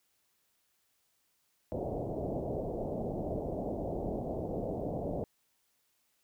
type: low-pass noise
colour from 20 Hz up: white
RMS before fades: -36 dBFS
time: 1.72-5.24 s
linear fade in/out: 0 ms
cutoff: 700 Hz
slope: 48 dB/octave
effects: white hiss -75 dBFS RMS until 6.23 s